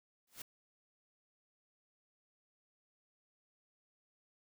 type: noise with exponential growth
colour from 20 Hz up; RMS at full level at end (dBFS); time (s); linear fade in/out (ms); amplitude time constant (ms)
white; -42; 0.27-0.42; 5; 31
effects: none